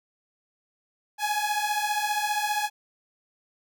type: beating tone pair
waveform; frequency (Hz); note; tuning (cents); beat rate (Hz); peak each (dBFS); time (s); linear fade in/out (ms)
sawtooth; 830.6 / 845.6; G#5 / G#5; 0 / +31; 15; -24; 1.18-2.7; 50
effects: none